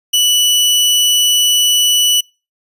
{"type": "tone", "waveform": "sawtooth", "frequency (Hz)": 2960, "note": "F#7", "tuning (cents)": 0, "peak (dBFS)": -6, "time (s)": [0.13, 2.21], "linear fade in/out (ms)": 10, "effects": ["noise-tail reverb RT60 0.3 s tail -26 dB re dry", "resampled to 32000 Hz"]}